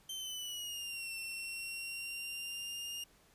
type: exponential two-way sweep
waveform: sawtooth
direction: down then up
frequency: 3120 to 2700 to 2827 Hz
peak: -37 dBFS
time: 0.09-3.04 s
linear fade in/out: 5 ms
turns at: 1.12 s
effects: pink hiss -66 dBFS RMS until 3.34 s + resampled to 32000 Hz